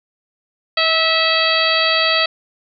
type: harmonic tone with a mistuned harmonic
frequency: 651 Hz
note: E5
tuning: 22 cents flat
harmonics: 1 / 2 / 3 / 4 / 5 / 6 / 7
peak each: -21 / -21 / -21 / -21 / -21 / -21 / -21 dBFS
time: 0.77-2.26 s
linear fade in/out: 5 ms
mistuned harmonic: 1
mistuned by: -19 cents
effects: none